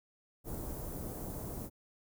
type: band-stop noise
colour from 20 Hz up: pink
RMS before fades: -41 dBFS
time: 0.44-1.7 s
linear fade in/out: 50 ms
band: 630 to 13000 Hz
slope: 12 dB/octave
effects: none